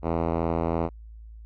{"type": "tone with low-pass filter", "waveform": "5% pulse", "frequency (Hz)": 83, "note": "E2", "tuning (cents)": 12, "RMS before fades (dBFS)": -26, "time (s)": [0.02, 0.9], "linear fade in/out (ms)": 50, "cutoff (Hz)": 1000, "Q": 0.62, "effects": ["added 55 Hz sine -41 dBFS peak until 1.45 s"]}